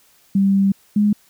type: tone pair in turn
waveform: sine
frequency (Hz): 196 / 207.7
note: G3 / G#3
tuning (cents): 0 / 0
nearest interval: minor second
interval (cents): 100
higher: second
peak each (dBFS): -12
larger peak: neither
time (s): 0.35-0.72 / 0.96-1.13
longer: first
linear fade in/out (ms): 5
effects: white hiss -55 dBFS RMS until 1.29 s